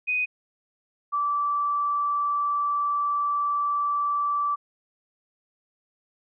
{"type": "tone pair in turn", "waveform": "sine", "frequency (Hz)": [2495, 1161.6], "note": ["D#7", "D6"], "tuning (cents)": [4, -19], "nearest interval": "octave + minor second", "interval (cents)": 1323, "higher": "first", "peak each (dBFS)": -22, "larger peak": "neither", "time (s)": [[0.07, 0.26], [1.12, 4.56]], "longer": "second", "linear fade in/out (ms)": 20, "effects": []}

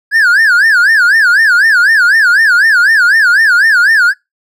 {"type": "tone with vibrato", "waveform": "triangle", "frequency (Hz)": 1600, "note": "G6", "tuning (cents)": 35, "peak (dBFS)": -3, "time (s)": [0.11, 4.14], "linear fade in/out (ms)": 50, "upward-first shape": "sine", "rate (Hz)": 4, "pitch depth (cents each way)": 230, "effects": ["noise-tail reverb RT60 0.2 s tail -25 dB re dry"]}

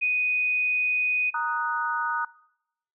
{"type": "tone", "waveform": "sine", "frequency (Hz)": 2489, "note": "D#7", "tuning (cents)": 0, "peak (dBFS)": -21, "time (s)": [0.01, 1.31], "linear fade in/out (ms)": 20}
{"type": "chord", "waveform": "sine", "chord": "D# minor", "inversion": "second", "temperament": "equal", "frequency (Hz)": [932.3, 1244.5, 1480], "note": ["A#5", "D#6", "F#6"], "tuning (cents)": [0, 0, 0], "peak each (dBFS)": -29, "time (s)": [1.34, 2.25], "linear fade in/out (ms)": 5}
{"effects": ["noise-tail reverb RT60 0.8 s tail -22 dB re dry"]}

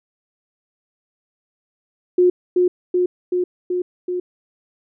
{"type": "tone with echo", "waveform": "sine", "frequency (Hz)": 359.8, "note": "F#4", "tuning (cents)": -48, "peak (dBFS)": -10, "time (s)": [2.18, 2.3], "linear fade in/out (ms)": 5, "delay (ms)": 380, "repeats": 5, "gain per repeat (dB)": -2, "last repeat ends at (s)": 4.2, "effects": []}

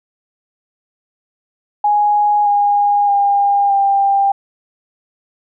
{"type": "tone with pitch steps", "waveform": "sine", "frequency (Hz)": [830, 817.6, 805.4, 793.4], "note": ["G#5", "G#5", "G5", "G5"], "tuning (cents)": [-1, -27, 47, 21], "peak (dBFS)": -10, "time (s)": [1.84, 4.32], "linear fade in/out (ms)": 5, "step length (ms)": 620, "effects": []}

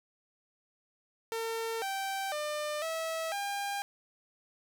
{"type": "tone with pitch steps", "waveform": "sawtooth", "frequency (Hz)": [453.6, 779, 600, 649, 803], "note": ["A#4", "G5", "D5", "E5", "G5"], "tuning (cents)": [-47, -11, 37, -27, 41], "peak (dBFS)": -29, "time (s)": [1.32, 3.82], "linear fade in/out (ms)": 0, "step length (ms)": 500, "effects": []}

